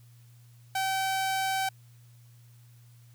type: tone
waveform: sawtooth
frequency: 769 Hz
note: G5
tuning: 33 cents flat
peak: -23 dBFS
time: 0.75-1.69 s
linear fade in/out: 5 ms
effects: added 119 Hz sine -52 dBFS peak until 3.14 s + white hiss -65 dBFS RMS until 3.14 s